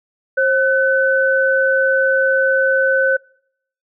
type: tone pair together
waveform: sine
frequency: 533.5 / 1509 Hz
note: C5 / F#6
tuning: +34 / +34 cents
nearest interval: octave + tritone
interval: 1800 cents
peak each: -15 dBFS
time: 0.37-3.17 s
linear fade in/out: 10 ms
effects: noise-tail reverb RT60 0.7 s tail -26 dB re dry